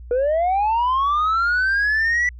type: linear sweep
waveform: sine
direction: up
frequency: 473.7 to 1975.5 Hz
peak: -14 dBFS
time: 0.11-2.29 s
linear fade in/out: 2 ms
effects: tanh soft clip ceiling -15 dBFS + added 60 Hz sine -35 dBFS peak until 2.39 s